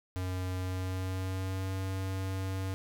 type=tone with pitch glide; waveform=square; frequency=92.2 to 95.18 Hz; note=F#2 to F#2; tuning=-6 to +49 cents; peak=-33 dBFS; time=0.16-2.74 s; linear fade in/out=0 ms; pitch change=+55 cents; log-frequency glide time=0.56-1.74 s; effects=none